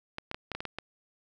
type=clicks; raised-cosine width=0.3 ms; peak=-19 dBFS; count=8; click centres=0.184 / 0.314 / 0.345 / 0.517 / 0.55 / 0.605 / 0.653 / 0.786 s; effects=none